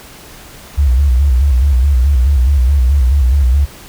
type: tone with vibrato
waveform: sine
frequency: 66.5 Hz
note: C2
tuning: 29 cents sharp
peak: -7 dBFS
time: 0.77-3.66 s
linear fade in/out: 20 ms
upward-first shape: square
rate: 4.7 Hz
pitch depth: 120 cents each way
effects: pink hiss -36 dBFS RMS until 3.88 s